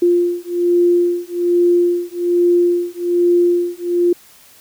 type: beating tone pair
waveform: sine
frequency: 349.2 / 350.4 Hz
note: F4 / F4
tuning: 0 / +6 cents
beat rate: 1.2 Hz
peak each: -15 dBFS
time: 0.02-4.13 s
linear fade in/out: 5 ms
effects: white hiss -46 dBFS RMS until 4.6 s